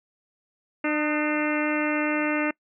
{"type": "harmonic tone with a mistuned harmonic", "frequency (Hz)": 300.4, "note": "D4", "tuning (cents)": 39, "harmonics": [1, 2, 3, 4, 5, 6, 7, 8, 9], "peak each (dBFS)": [-25, -30, -35, -34, -33, -35, -32, -37, -35], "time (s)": [0.84, 2.51], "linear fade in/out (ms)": 5, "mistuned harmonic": 4, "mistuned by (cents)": 50, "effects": ["noise-tail reverb RT60 0.1 s tail -25 dB re dry"]}